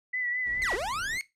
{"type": "tone with vibrato", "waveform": "sine", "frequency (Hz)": 1975.5, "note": "B6", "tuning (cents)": 0, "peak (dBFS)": -28, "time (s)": [0.13, 0.76], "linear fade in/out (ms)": 10, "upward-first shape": "triangle", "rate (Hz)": 4.7, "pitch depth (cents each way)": 48}
{"type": "noise", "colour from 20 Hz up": "brown", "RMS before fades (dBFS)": -46, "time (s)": [0.46, 1.18], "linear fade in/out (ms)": 5}
{"type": "linear two-way sweep", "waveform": "40% pulse", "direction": "down then up", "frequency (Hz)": [2217, 329.6, 2217], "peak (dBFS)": -29, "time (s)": [0.62, 1.21], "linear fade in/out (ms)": 0, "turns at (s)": 0.74}
{"effects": ["noise-tail reverb RT60 0.2 s tail -17 dB re dry", "low-pass 10000 Hz 12 dB/octave"]}